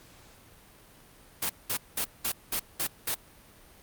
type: noise bursts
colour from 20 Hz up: white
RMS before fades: -29 dBFS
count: 7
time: 1.42-3.145 s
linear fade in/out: 5 ms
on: 75 ms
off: 200 ms
effects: pink hiss -55 dBFS RMS until 3.82 s + Opus 48 kbps